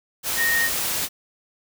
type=tone in noise; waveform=sine; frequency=1855 Hz; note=A#6; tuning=9 cents flat; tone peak=-19 dBFS; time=0.36-0.7 s; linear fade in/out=50 ms; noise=white; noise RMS=-25 dBFS; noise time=0.23-1.09 s; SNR=+3 dB; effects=none